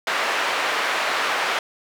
white band-pass noise, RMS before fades -23 dBFS, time 0.07-1.59 s, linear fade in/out 2 ms, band 580 to 2000 Hz, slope 12 dB/octave, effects none

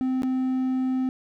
triangle tone with dropouts, 258.8 Hz, C4, 19 cents flat, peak -20 dBFS, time 0.01-1.09 s, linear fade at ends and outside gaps 0 ms, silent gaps 0.221-0.233 s, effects none

